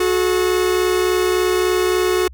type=tone pair together; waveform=45% pulse; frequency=365.9 / 429.4 Hz; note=F#4 / A4; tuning=-19 / -42 cents; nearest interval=minor third; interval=277 cents; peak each=-16 / -21 dBFS; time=0-2.28 s; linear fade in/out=5 ms; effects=added 64 Hz sine -36 dBFS peak until 2.33 s